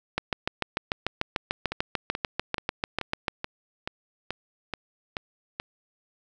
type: two click trains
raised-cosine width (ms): 0.3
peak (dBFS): -14 / -9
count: 10 / 22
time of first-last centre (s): 1.72-5.599 / 0.18-3.282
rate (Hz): 2.32 / 6.77
effects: none